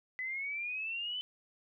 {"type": "exponential sweep", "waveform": "sine", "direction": "up", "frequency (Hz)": [2000, 3045], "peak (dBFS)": -35, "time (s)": [0.19, 1.21], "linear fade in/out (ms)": 0, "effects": []}